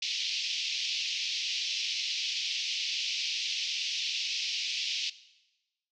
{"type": "band-pass noise", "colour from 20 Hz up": "pink", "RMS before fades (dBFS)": -33, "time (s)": [0.02, 5.1], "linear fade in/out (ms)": 5, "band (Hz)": [2500, 5700], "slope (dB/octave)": 48, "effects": ["noise-tail reverb RT60 1.0 s tail -17 dB re dry"]}